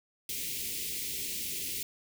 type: band-stop noise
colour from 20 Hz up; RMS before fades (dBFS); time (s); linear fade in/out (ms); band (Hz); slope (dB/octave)
white; -36; 0.29-1.83; 2; 460 to 2100; 48
effects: none